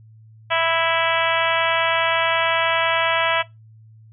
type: harmonic tone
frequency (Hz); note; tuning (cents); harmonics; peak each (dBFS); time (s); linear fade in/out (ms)
329.6; E4; 0; 2 / 3 / 4 / 5 / 6 / 7 / 8 / 9 / 10; -22 / -24 / -25 / -26 / -27 / -27 / -28 / -29 / -29; 0.5-3.43; 20
effects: noise-tail reverb RT60 0.2 s tail -20 dB re dry + added 110 Hz sine -44 dBFS peak until 4.12 s